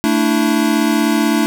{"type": "chord", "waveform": "square", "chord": "A suspended fourth", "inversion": "none", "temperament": "equal with one note detuned", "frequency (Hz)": [222.7, 293.7, 329.6], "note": ["A3", "D4", "E4"], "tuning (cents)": [21, 0, 0], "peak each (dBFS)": [-17, -17, -19], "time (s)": [0.04, 1.46], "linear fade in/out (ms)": 0, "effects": []}